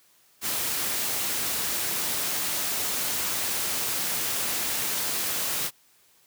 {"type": "noise", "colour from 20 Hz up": "white", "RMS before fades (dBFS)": -28, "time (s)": [0.41, 5.71], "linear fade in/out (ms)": 50, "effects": ["white hiss -61 dBFS RMS until 6.26 s", "high-pass 80 Hz 12 dB/octave"]}